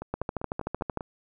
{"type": "two click trains", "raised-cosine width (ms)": 1, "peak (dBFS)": [-21, -15], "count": [6, 12], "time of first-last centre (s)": [[0.02, 1.008], [0.14, 0.973]], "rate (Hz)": [5.06, 13.2], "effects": []}